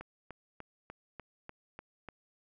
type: click train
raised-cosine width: 0.5 ms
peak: -29 dBFS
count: 8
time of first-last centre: 0.01-2.087 s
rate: 3.37 Hz
effects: none